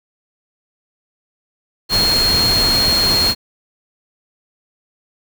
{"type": "tone in noise", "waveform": "sine", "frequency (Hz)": 4258, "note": "C8", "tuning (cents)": 30, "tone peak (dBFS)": -13, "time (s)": [1.89, 3.35], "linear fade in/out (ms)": 50, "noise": "pink", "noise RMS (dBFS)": -20, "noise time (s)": [1.89, 3.35], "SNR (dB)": 4, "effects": []}